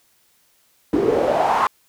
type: noise with band-pass filter sweep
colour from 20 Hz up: pink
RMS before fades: -18 dBFS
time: 0.93-1.67 s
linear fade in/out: 2 ms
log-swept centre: 330 to 1100 Hz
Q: 5.2
effects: white hiss -60 dBFS RMS until 1.88 s